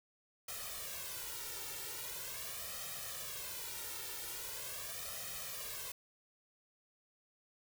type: noise with flanger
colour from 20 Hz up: white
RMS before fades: -44 dBFS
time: 0.48-5.92 s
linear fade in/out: 5 ms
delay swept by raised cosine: 1.6 to 2.21 ms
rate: 0.42 Hz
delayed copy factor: +1
effects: none